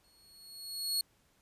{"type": "tone with exponential growth", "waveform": "sawtooth", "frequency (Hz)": 4338, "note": "C#8", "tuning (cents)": -38, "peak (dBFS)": -25, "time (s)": [0.04, 1.01], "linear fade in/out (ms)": 2, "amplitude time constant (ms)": 210, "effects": ["pink hiss -70 dBFS RMS until 1.41 s", "resampled to 32000 Hz"]}